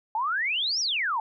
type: exponential two-way sweep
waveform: sine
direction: up then down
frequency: 839 to 5840 to 839 Hz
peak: -24 dBFS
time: 0.15-1.2 s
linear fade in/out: 2 ms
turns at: 0.8 s
effects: none